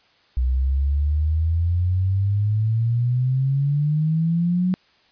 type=exponential sweep; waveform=sine; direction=up; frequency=61.74 to 185.6 Hz; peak=-17 dBFS; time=0.37-4.74 s; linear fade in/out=0 ms; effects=white hiss -58 dBFS RMS until 5.11 s + resampled to 11025 Hz